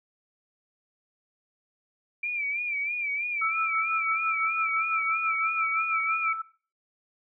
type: tone with vibrato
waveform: sine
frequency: 2349 Hz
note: D7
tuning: in tune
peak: -27 dBFS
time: 2.23-6.33 s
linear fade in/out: 5 ms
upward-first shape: sine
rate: 3.1 Hz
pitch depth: 76 cents each way
type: tone with tremolo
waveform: sine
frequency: 1318.5 Hz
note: E6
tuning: in tune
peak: -24 dBFS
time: 3.41-6.42 s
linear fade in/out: 10 ms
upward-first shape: sine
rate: 6 Hz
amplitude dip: 65%
effects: noise-tail reverb RT60 0.4 s tail -19 dB re dry